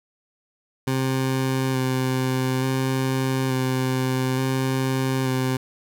20% pulse tone with vibrato, 130.81 Hz, C3, in tune, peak -16 dBFS, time 0.87-5.57 s, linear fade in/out 5 ms, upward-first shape square, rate 0.57 Hz, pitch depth 14 cents each way, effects none

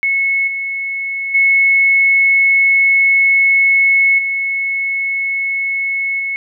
sine tone with level steps, 2194 Hz, C#7, 18 cents flat, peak -12 / -18 / -8 / -15 / -17 dBFS, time 0.03-6.36 s, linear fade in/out 0 ms, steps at 0.47 / 1.34 / 4.18 / 6.19 s, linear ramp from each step 10 ms, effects none

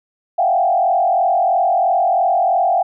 sine tone with frequency modulation, 730 Hz, F#5, 24 cents flat, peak -12 dBFS, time 0.38-2.83 s, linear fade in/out 10 ms, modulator 43 Hz, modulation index 1.5, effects none

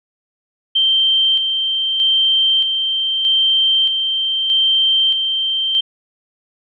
sine tone with tremolo, 3136 Hz, G7, in tune, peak -11 dBFS, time 0.75-5.81 s, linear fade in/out 10 ms, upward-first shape square, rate 0.8 Hz, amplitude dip 40%, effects none

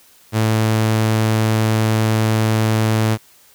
sawtooth tone, 110 Hz, A2, in tune, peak -10 dBFS, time 0.32-3.18 s, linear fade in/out 50 ms, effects white hiss -50 dBFS RMS until 3.54 s

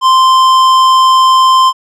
sine tone with tanh clipping, 1042 Hz, C6, 7 cents flat, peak -6 dBFS, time 0.01-1.73 s, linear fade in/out 50 ms, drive 13 dB, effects none

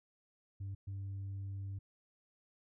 sine tone bursts at uneven times, 98 Hz, G2, in tune, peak -37 dBFS, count 2, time 0.6-0.75 / 0.87-1.79 s, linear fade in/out 10 ms, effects tanh soft clip ceiling -38 dBFS

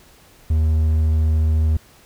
triangle tone, 78.5 Hz, D#2, 16 cents sharp, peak -12 dBFS, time 0.5-1.77 s, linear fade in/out 5 ms, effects pink hiss -50 dBFS RMS until 2.05 s

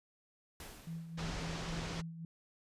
pink noise with exponential decay, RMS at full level -47 dBFS, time 0.6-1.52 s, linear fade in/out 2 ms, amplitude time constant 200 ms
sine tone with tremolo, 164.81 Hz, E3, in tune, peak -39 dBFS, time 0.87-2.25 s, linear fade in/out 2 ms, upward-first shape sine, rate 3.7 Hz, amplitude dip 55%
pink low-pass noise, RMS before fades -42 dBFS, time 1.17-2.02 s, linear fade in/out 20 ms, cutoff 6500 Hz, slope 24 dB/octave
effects resampled to 32000 Hz

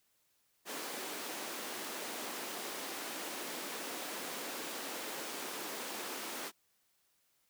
pink high-pass noise, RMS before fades -42 dBFS, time 0.65-6.52 s, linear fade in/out 50 ms, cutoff 260 Hz, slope 24 dB/octave, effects white hiss -75 dBFS RMS until 7.49 s

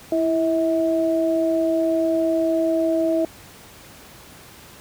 sine tone pair together, 329.6 / 645.6 Hz, E4 / E5, 0 / -36 cents, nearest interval octave, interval 1164 cents, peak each -20 dBFS, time 0.12-3.25 s, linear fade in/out 2 ms, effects pink hiss -44 dBFS RMS until 4.8 s + high-pass 60 Hz 12 dB/octave

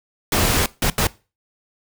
pink noise bursts at uneven times, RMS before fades -18 dBFS, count 3, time 0.32-0.66 / 0.82-0.9 / 0.98-1.07 s, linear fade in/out 2 ms, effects noise-tail reverb RT60 0.3 s tail -20 dB re dry

